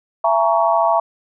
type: chord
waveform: sine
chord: A# half-diminished seventh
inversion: second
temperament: just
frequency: 671.3 / 839.1 / 932.3 / 1118.8 Hz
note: E5 / G#5 / A#5 / C#6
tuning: +31 / +18 / 0 / +16 cents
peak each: -16 / -21 / -18 / -20 dBFS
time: 0.24-1 s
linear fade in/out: 5 ms
effects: none